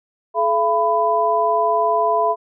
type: tone cluster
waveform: sine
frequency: 428.7 / 679 / 998 Hz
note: A4 / F5 / B5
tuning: -45 / -49 / +18 cents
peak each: -22 / -18 / -18 dBFS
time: 0.34-2.36 s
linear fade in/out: 50 ms
effects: none